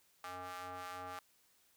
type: ring-modulated tone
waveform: sawtooth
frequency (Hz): 182.1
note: F#3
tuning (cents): -27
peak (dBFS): -37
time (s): 0.24-1.19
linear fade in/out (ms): 0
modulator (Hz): 1000
effects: white hiss -71 dBFS RMS until 1.76 s